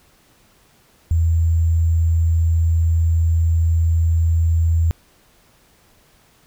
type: tone with sample-and-hold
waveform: sine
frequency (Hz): 82.41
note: E2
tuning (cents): 0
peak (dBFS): -13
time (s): 1.11-4.91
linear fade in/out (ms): 0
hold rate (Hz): 7350
effects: pink hiss -55 dBFS RMS until 6.46 s